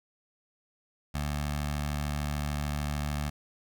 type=tone with notch filter; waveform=15% pulse; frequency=73.42 Hz; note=D2; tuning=in tune; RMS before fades=-32 dBFS; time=1.14-3.3 s; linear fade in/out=10 ms; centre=350 Hz; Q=0.92; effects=10-bit